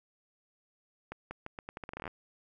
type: accelerating click train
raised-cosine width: 0.5 ms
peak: -25 dBFS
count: 16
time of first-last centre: 1.12-2.078 s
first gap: 190 ms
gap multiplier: 0.81
effects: none